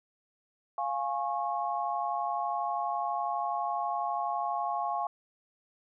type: chord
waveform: sine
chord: Db major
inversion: first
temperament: equal with one note detuned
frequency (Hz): 698.5 / 830.6 / 1092.2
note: F5 / Ab5 / Db6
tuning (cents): 0 / 0 / -26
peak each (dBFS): -33 / -33 / -34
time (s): 0.78-5.07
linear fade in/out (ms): 2
effects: none